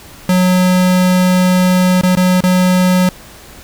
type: tone with dropouts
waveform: square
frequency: 182.8 Hz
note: F#3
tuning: 21 cents flat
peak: -9 dBFS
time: 0.29-3.09 s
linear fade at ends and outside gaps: 2 ms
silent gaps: 2.012-2.034 / 2.153-2.171 / 2.406-2.437 s
effects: pink hiss -37 dBFS RMS until 3.63 s